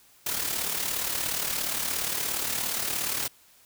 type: noise with amplitude modulation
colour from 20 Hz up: white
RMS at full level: -27 dBFS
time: 0.26-3.28 s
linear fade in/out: 5 ms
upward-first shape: sine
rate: 37.1 Hz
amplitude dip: 55%
effects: white hiss -58 dBFS RMS until 3.65 s